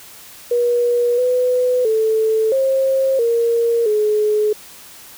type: tone with pitch steps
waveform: sine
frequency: 481.5 / 500 / 440.1 / 534 / 466.1 / 424 Hz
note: B4 / B4 / A4 / C5 / A#4 / G#4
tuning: -44 / +21 / 0 / +35 / 0 / +36 cents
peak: -13 dBFS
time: 0.51-4.53 s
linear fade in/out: 5 ms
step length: 670 ms
effects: white hiss -40 dBFS RMS until 5.17 s